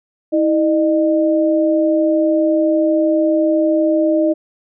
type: tone pair together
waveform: sine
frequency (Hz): 322.8 / 609.4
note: E4 / D#5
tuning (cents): -36 / -36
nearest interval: major seventh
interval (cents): 1100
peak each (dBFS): -14 / -15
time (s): 0.32-4.34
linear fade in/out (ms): 20
effects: none